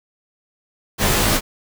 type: noise with comb filter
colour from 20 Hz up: pink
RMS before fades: -17 dBFS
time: 0.98-1.41 s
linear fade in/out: 50 ms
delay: 17 ms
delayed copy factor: -0.95
effects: none